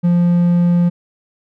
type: tone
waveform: triangle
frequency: 174.2 Hz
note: F3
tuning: 4 cents flat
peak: -8 dBFS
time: 0.03-0.9 s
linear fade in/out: 20 ms
effects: none